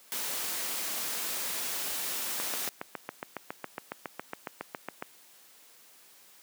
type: noise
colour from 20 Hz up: white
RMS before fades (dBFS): -34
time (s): 0.12-2.69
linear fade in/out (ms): 0
type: click train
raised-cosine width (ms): 0.5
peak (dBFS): -19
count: 20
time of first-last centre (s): 2.4-5.024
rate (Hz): 7.24
effects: white hiss -57 dBFS RMS until 6.42 s + high-pass 200 Hz 12 dB/octave